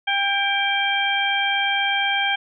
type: harmonic tone with a mistuned harmonic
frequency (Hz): 797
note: G5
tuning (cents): +28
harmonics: 1 / 2 / 3 / 4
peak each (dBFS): -24 / -24 / -24 / -24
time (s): 0.07-2.36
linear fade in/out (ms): 10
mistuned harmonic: 3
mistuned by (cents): -40
effects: none